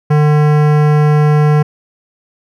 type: tone with hard clipping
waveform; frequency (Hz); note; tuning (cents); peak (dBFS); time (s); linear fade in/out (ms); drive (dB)
sine; 150; D3; +37; -9; 0.1-1.63; 10; 18
effects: none